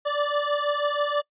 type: beating tone pair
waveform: 25% pulse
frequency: 581 / 587.2 Hz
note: D5 / D5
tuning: -19 / 0 cents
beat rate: 6.2 Hz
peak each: -22 dBFS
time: 0.05-1.22 s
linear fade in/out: 20 ms
effects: noise-tail reverb RT60 0.1 s tail -23 dB re dry + resampled to 8000 Hz